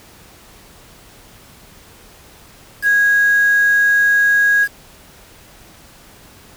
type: tone with quantisation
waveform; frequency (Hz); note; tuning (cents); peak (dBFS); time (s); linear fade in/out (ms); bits
sine; 1650; G#6; -12; -10; 2.82-4.68; 50; 5
effects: pink hiss -44 dBFS RMS until 6.56 s